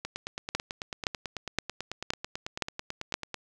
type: two click trains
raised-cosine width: 0.2 ms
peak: -9 / -17 dBFS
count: 6 / 31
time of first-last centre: 0.55-3.141 / 0.05-3.343 s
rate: 1.93 / 9.11 Hz
effects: none